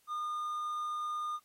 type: tone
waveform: triangle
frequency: 1217 Hz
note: D#6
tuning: 39 cents flat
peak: -32 dBFS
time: 0.07-1.4 s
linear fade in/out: 50 ms
effects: white hiss -70 dBFS RMS until 1.44 s + AAC 48 kbps